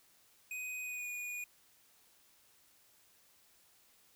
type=tone with pitch glide; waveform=square; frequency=2500 to 2453 Hz; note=D#7 to D#7; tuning=+8 to -25 cents; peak=-40 dBFS; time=0.51-1.44 s; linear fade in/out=2 ms; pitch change=-33 cents; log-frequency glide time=0.83-1.08 s; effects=white hiss -67 dBFS RMS until 4.15 s